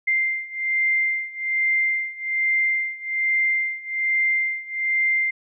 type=beating tone pair; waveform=sine; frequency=2093 / 2094.2 Hz; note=C7 / C7; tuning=0 / +1 cents; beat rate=1.2 Hz; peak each=-24 / -22 dBFS; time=0.07-5.31 s; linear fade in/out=10 ms; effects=none